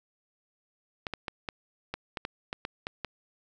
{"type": "clicks", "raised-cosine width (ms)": 0.3, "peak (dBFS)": -17, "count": 11, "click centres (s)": [1.068, 1.137, 1.282, 1.488, 1.94, 2.172, 2.251, 2.529, 2.651, 2.869, 3.047], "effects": []}